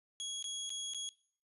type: tone with dropouts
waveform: 25% pulse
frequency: 3322 Hz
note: G#7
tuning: in tune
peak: -35 dBFS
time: 0.2-1.09 s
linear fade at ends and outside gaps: 0 ms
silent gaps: 0.426-0.442 / 0.694-0.703 / 0.936-0.946 s
effects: noise-tail reverb RT60 0.5 s tail -20 dB re dry + resampled to 32000 Hz